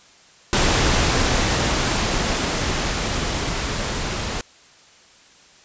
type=noise with level ramp; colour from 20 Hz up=pink; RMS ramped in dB=-17 to -26 dBFS; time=0.53-4.41 s; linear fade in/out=0 ms; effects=white hiss -50 dBFS RMS until 5.64 s + resampled to 16000 Hz